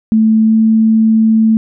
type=tone with pitch glide; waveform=sine; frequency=220 to 221.4 Hz; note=A3 to A3; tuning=0 to +11 cents; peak=-6 dBFS; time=0.12-1.57 s; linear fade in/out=0 ms; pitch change=+11 cents; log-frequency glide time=0.45-0.54 s; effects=none